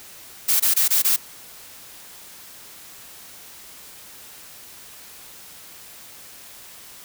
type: noise bursts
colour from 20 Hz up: blue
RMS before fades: -18 dBFS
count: 5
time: 0.48-1.164 s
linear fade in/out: 10 ms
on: 120 ms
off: 21 ms
effects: white hiss -43 dBFS RMS until 7.04 s